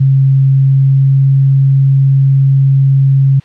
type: tone with pitch glide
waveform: sine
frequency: 135.2 to 136.06 Hz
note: C#3 to C#3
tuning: -43 to -32 cents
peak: -5 dBFS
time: 0-3.4 s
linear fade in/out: 10 ms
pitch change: +11 cents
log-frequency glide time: 0.5-1.29 s
effects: white hiss -44 dBFS RMS until 3.44 s + low-pass 3000 Hz 12 dB/octave